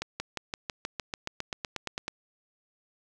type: accelerating click train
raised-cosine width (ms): 0.2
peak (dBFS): -15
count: 16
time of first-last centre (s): 0.02-2.081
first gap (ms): 180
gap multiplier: 0.96
effects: none